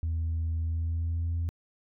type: tone with pitch glide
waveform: sine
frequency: 81.5 to 84.08 Hz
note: E2 to E2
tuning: -19 to +35 cents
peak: -25 dBFS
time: 0.03-1.49 s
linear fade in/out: 0 ms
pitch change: +54 cents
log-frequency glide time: 0.61-1.33 s
effects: tanh soft clip ceiling -25 dBFS